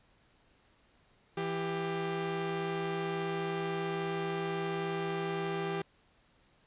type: tone pair together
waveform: sawtooth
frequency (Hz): 165.9 / 395.4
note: E3 / G4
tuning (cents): +11 / +15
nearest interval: octave + minor third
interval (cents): 1504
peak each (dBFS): -33 / -30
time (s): 1.37-5.82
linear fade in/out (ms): 5
effects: pink hiss -67 dBFS RMS until 6.66 s + resampled to 8000 Hz